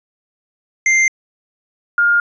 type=tone pair in turn; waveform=square / sine; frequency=2093 / 1413.7 Hz; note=C7 / F6; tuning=0 / +21 cents; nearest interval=perfect fifth; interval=679 cents; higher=first; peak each=-11 / -10 dBFS; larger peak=second; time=0.86-1.08 / 1.98-2.2 s; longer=neither; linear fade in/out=2 ms; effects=resampled to 16000 Hz